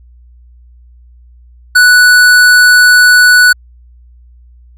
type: tone with hard clipping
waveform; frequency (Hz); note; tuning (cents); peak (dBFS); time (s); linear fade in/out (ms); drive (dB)
sine; 1480; F#6; 0; -4; 1.75-3.53; 10; 15
effects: added 60 Hz sine -37 dBFS peak until 4.77 s